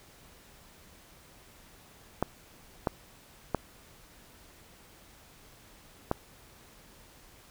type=clicks; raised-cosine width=1 ms; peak=-12 dBFS; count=4; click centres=2.226 / 2.872 / 3.547 / 6.114 s; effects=pink hiss -56 dBFS RMS until 7.5 s